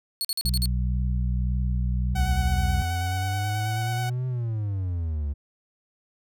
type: tone bursts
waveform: sawtooth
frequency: 4366 Hz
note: C#8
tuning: 27 cents flat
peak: -22 dBFS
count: 6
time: 0.21-0.657 s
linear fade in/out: 0 ms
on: 37 ms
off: 45 ms
type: harmonic tone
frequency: 61.74 Hz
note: B1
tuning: in tune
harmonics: 1 / 2 / 3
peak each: -23 / -29 / -33 dBFS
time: 0.45-2.82 s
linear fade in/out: 0 ms
type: exponential two-way sweep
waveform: triangle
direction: up then down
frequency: 69.3 to 129.1 to 69.3 Hz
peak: -23 dBFS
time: 2.13-5.34 s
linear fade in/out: 20 ms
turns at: 4.27 s
type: tone with vibrato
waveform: sawtooth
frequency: 747 Hz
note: F#5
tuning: 16 cents sharp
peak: -26 dBFS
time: 2.15-4.1 s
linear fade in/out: 10 ms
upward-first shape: square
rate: 9.3 Hz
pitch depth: 15 cents each way
effects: none